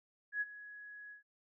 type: tone with ADSR envelope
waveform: sine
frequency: 1676 Hz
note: G#6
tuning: 15 cents sharp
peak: -31 dBFS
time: 0.32-1.23 s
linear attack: 90 ms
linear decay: 34 ms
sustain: -17 dB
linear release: 120 ms
effects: none